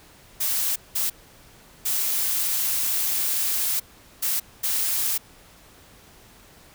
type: noise bursts at uneven times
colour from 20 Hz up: blue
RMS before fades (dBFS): -24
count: 5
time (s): 0.4-0.76 / 0.95-1.1 / 1.85-3.8 / 4.22-4.4 / 4.63-5.18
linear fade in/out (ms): 10
effects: pink hiss -51 dBFS RMS until 6.74 s